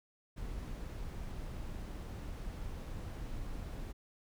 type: noise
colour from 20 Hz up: brown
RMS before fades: -42 dBFS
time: 0.36-3.93 s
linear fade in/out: 20 ms
effects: none